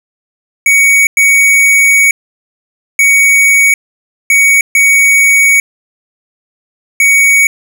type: tone bursts at uneven times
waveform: square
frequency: 2242 Hz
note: C#7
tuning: 19 cents sharp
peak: -5 dBFS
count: 6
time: 0.66-1.07 / 1.17-2.11 / 2.99-3.74 / 4.3-4.61 / 4.75-5.6 / 7-7.47 s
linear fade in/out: 2 ms
effects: none